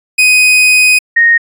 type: tone pair in turn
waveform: 40% pulse / sine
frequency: 2500 / 1859.9 Hz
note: D#7 / A#6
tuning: +8 / -4 cents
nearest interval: perfect fourth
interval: 512 cents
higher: first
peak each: -4 dBFS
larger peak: neither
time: 0.18-0.99 / 1.16-1.38 s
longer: first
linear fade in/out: 10 ms
effects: resampled to 32000 Hz